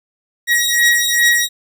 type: beating tone pair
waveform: sawtooth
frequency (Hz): 1900 / 1902.5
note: A#6 / A#6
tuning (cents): +33 / +35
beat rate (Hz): 2.5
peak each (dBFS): -11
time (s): 0.47-1.49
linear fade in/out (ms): 50
effects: none